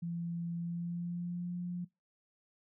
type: tone with pitch glide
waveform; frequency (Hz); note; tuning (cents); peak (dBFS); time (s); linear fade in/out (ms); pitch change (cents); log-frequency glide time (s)
sine; 170.1 to 176.71; F3 to F3; -45 to +21; -35; 0.02-1.85; 10; +66; 0.57-1.57
effects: noise-tail reverb RT60 0.2 s tail -22 dB re dry